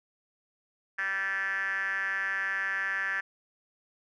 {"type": "tone with band-pass filter", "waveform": "5% pulse", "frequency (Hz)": 194.3, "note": "G3", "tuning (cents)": -15, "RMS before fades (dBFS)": -31, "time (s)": [0.98, 3.21], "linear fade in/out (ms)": 10, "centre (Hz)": 1700, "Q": 9.1, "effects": []}